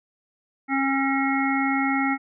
harmonic tone, 271.8 Hz, C#4, 34 cents flat, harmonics 1 / 3 / 5 / 7 / 8, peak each -23 / -27 / -29 / -30 / -28 dBFS, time 0.68-2.18 s, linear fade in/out 50 ms, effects none

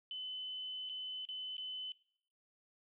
sine tone with dropouts, 3026 Hz, F#7, 38 cents sharp, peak -40 dBFS, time 0.11-1.92 s, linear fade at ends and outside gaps 1 ms, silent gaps 0.891-0.896 / 1.252-1.288 / 1.568-1.58 s, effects noise-tail reverb RT60 0.6 s tail -18 dB re dry

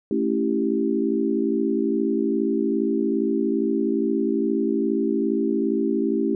sine chord, A dominant seventh, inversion none, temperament equal, 220 / 277.2 / 329.6 / 392 Hz, A3 / C#4 / E4 / G4, 0 / 0 / 0 / 0 cents, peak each -25 dBFS, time 0.11-6.35 s, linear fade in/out 2 ms, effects none

